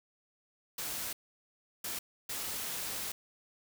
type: noise bursts at uneven times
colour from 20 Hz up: white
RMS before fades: -38 dBFS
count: 3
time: 0.78-1.13 / 1.84-1.99 / 2.29-3.12 s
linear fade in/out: 5 ms
effects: none